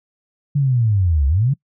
sine linear two-way sweep, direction down then up, 146.83 to 65.41 to 146.83 Hz, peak -13 dBFS, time 0.55-1.54 s, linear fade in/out 10 ms, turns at 1.27 s, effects noise-tail reverb RT60 0.1 s tail -24 dB re dry

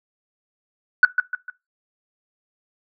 sine tone with echo, 1484 Hz, F#6, 5 cents sharp, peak -5 dBFS, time 1.03-1.05 s, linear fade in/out 2 ms, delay 150 ms, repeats 3, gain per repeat -8 dB, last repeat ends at 1.5 s, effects noise-tail reverb RT60 0.2 s tail -18 dB re dry + tanh soft clip ceiling -3 dBFS

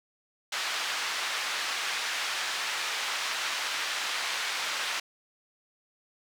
pink band-pass noise, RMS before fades -32 dBFS, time 0.52-5 s, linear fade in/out 5 ms, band 1300 to 5200 Hz, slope 12 dB/octave, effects none

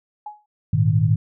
sine tone with exponential decay, 840 Hz, G#5, 19 cents sharp, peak -27 dBFS, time 0.26-0.46 s, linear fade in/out 5 ms, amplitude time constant 42 ms
sine chord, Ab suspended second, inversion none, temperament equal, 103.83 / 116.54 / 155.56 Hz, Ab2 / Bb2 / Eb3, 0 / 0 / 0 cents, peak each -19 dBFS, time 0.73-1.16 s, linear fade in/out 5 ms
effects none

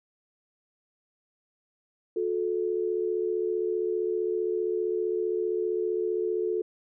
sine tone pair together, 360.5 / 435.8 Hz, F#4 / A4, -45 / -17 cents, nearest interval minor third, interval 328 cents, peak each -28 dBFS, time 2.16-6.62 s, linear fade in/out 5 ms, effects none

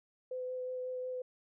sine tone with vibrato, 507 Hz, B4, 45 cents sharp, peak -36 dBFS, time 0.31-1.22 s, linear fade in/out 5 ms, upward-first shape sine, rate 5.5 Hz, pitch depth 10 cents each way, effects none

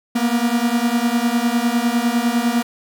45% pulse beating tone pair, 232.5 / 242.4 Hz, A#3 / B3, -4 / -32 cents, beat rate 9.9 Hz, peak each -19 dBFS, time 0.15-2.63 s, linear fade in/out 10 ms, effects none

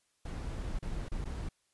brown noise with dropouts, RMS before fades -37 dBFS, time 0.25-1.49 s, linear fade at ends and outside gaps 5 ms, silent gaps 0.79-0.825 / 1.087-1.117 / 1.244-1.254 s, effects white hiss -75 dBFS RMS until 1.73 s + resampled to 24000 Hz

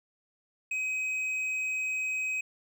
triangle tone with hard clipping, 2528 Hz, D#7, 27 cents sharp, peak -30 dBFS, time 0.71-2.41 s, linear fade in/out 5 ms, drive 7 dB, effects none

